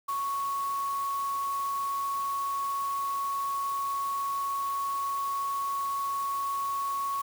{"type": "tone in noise", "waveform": "sine", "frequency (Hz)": 1108.7, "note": "C#6", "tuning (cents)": 0, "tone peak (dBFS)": -28, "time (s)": [0.08, 7.22], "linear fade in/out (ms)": 10, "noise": "white", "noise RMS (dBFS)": -45, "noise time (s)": [0.08, 7.22], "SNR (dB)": 14, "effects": []}